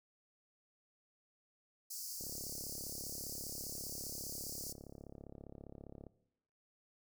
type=high-pass noise; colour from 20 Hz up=pink; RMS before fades=-45 dBFS; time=1.9-4.73 s; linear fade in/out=10 ms; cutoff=4600 Hz; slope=96 dB/octave
type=click train; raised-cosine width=2 ms; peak=-37 dBFS; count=136; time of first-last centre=2.21-6.067 s; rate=35 Hz
effects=noise-tail reverb RT60 0.8 s tail -18 dB re dry